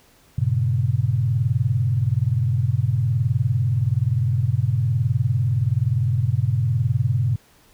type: chord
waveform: sine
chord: G diminished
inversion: none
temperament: equal with one note detuned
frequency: 98 / 119.13 / 138.59 Hz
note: G2 / Bb2 / Db3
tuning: 0 / +38 / 0 cents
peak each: -23 / -20 / -23 dBFS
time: 0.38-7.36 s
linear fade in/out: 5 ms
effects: pink hiss -55 dBFS RMS until 7.73 s